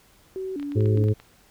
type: tone with vibrato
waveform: sine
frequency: 329.6 Hz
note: E4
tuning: in tune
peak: -28 dBFS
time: 0.36-1.04 s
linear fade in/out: 0 ms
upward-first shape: square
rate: 2.5 Hz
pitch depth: 240 cents each way
type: clicks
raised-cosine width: 0.3 ms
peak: -28 dBFS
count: 8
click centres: 0.598 / 0.628 / 0.72 / 0.807 / 0.858 / 0.974 / 1.085 / 1.2 s
type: harmonic tone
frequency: 106.4 Hz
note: G#2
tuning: 42 cents sharp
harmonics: 1 / 2 / 3 / 4 / 5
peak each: -18 / -31 / -31 / -27 / -38 dBFS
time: 0.75-1.14 s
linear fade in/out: 20 ms
effects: pink hiss -57 dBFS RMS until 1.5 s